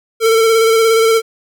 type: tone with vibrato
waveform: square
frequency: 450 Hz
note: A4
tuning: 39 cents sharp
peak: -9 dBFS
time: 0.2-1.22 s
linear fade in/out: 50 ms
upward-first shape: square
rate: 17 Hz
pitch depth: 21 cents each way
effects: none